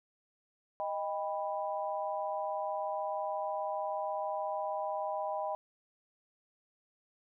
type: chord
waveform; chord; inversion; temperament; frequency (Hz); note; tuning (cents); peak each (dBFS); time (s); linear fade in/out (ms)
sine; Eb augmented; none; equal with one note detuned; 622.3 / 795.9 / 987.8; Eb5 / G5 / B5; 0 / +26 / 0; -36 / -37 / -39; 0.8-5.55; 0
effects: none